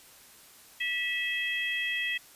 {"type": "harmonic tone", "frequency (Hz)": 650, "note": "E5", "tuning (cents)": -24, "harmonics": [3, 4, 5], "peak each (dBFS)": [-31, -33, -35], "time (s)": [0.8, 2.18], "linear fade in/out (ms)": 10, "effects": ["white hiss -54 dBFS RMS until 2.35 s", "resampled to 32000 Hz"]}